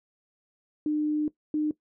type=tone pair in turn; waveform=sine; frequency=301.9 / 303.6 Hz; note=D4 / D#4; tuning=+48 / -42 cents; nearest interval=unison; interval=10 cents; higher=second; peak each=-23 dBFS; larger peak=neither; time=0.86-1.28 / 1.54-1.71 s; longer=first; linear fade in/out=2 ms; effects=noise-tail reverb RT60 0.1 s tail -18 dB re dry